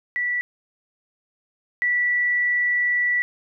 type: tone pair in turn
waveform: sine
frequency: 1957 / 1957 Hz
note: B6 / B6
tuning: -16 / -16 cents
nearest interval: unison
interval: 0 cents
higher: neither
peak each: -21 / -18 dBFS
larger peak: second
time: 0.16-0.41 / 1.82-3.22 s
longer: second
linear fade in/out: 0 ms
effects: none